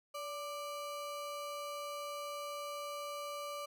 square ring-modulated tone, 880 Hz, A5, in tune, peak -38 dBFS, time 0.14-3.66 s, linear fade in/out 10 ms, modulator 304 Hz, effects none

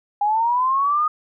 sine linear sweep, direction up, 810 to 1244.5 Hz, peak -16 dBFS, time 0.21-1.08 s, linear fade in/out 5 ms, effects none

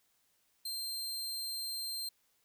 sawtooth tone, 4160 Hz, C8, 11 cents flat, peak -34 dBFS, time 0.65-2.09 s, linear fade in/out 5 ms, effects white hiss -74 dBFS RMS until 2.44 s

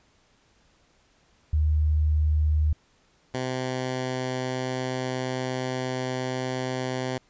sine / 10% pulse tone pair in turn, 76.4 / 128.49 Hz, D#2 / C3, -31 / -31 cents, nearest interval major sixth, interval 900 cents, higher second, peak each -19 dBFS, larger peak neither, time 1.53-2.73 / 3.34-7.18 s, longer second, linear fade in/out 5 ms, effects pink hiss -63 dBFS RMS until 7.29 s + resampled to 16000 Hz

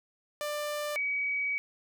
sawtooth / sine tone pair in turn, 593 / 2269 Hz, D5 / C#7, +17 / +40 cents, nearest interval octave + major seventh, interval 2323 cents, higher second, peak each -28 dBFS, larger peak neither, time 0.41-0.96 / 0.96-1.58 s, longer second, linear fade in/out 0 ms, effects none

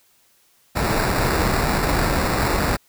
pink noise with sample-and-hold, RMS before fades -20 dBFS, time 0.75-2.77 s, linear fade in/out 20 ms, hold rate 3150 Hz, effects white hiss -59 dBFS RMS until 2.88 s

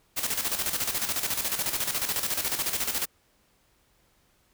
white noise with tremolo, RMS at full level -27 dBFS, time 0.16-3.06 s, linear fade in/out 20 ms, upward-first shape square, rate 14 Hz, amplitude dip 60%, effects pink hiss -66 dBFS RMS until 4.53 s

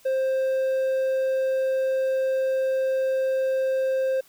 triangle tone, 527 Hz, C5, 12 cents sharp, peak -19 dBFS, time 0.05-4.21 s, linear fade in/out 10 ms, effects white hiss -56 dBFS RMS until 4.28 s

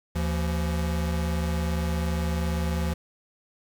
square tone pair together, 76 / 170.61 Hz, D#2 / F3, -40 / -40 cents, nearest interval octave + major second, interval 1400 cents, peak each -27 / -30 dBFS, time 0.15-2.94 s, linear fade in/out 10 ms, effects 9-bit

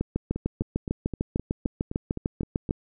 two click trains, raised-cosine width 3 ms, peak -18 / -12 dBFS, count 10 / 19, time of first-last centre 0.36-2.692 / 0.01-2.709 s, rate 3.86 / 6.67 Hz, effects none

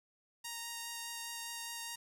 5% pulse tone with vibrato, 932.3 Hz, A#5, in tune, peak -29 dBFS, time 0.44-1.96 s, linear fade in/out 10 ms, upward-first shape sine, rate 4.9 Hz, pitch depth 9 cents each way, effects 11-bit

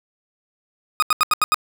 40% pulse tone bursts, 1244.5 Hz, D#6, in tune, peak -13 dBFS, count 6, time 1-1.544 s, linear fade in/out 0 ms, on 24 ms, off 80 ms, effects none

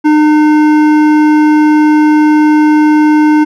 sine tone with hard clipping, 303.6 Hz, D#4, 42 cents flat, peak -6 dBFS, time 0.04-3.45 s, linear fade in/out 20 ms, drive 12 dB, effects none

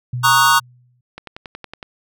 sine tone with exponential decay, 123.47 Hz, B2, in tune, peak -19 dBFS, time 0.13-1.01 s, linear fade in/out 5 ms, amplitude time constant 190 ms
square chord, D# minor seventh, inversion second, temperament equal, 932.3 / 1108.7 / 1244.5 / 1480 Hz, A#5 / C#6 / D#6 / F#6, 0 / 0 / 0 / 0 cents, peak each -17 dBFS, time 0.23-0.6 s, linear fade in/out 20 ms
click train, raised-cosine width 0.3 ms, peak -16 dBFS, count 8, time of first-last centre 1.18-1.828 s, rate 10.8 Hz
effects none

